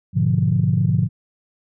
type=chord; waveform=sine; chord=G# diminished seventh; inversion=none; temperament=equal; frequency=103.83 / 123.47 / 146.83 / 174.61 Hz; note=G#2 / B2 / D3 / F3; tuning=0 / 0 / 0 / 0 cents; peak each=-20 dBFS; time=0.13-1.09 s; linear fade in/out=50 ms; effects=tanh soft clip ceiling -5 dBFS